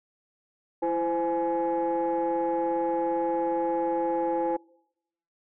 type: tone cluster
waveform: sine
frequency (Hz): 335.2 / 517 / 841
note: E4 / C5 / G#5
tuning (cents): +29 / -21 / +22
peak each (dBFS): -27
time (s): 0.82-4.57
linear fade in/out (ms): 10
effects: noise-tail reverb RT60 0.8 s tail -25 dB re dry + tanh soft clip ceiling -19 dBFS